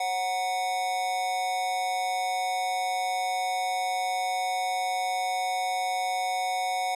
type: tone with amplitude modulation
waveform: square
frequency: 740 Hz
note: F#5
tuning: in tune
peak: -24 dBFS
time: 0-6.95 s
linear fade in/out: 5 ms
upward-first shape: sine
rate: 201 Hz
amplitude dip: 60%
effects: low-pass 11000 Hz 12 dB/octave